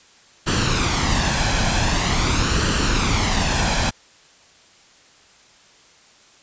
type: noise with flanger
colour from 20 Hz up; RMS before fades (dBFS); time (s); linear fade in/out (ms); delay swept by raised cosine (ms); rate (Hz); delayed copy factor
pink; -19; 0.46-3.91; 20; 0.68 to 1.24; 0.45; +0.5
effects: white hiss -51 dBFS RMS until 6.42 s + resampled to 16000 Hz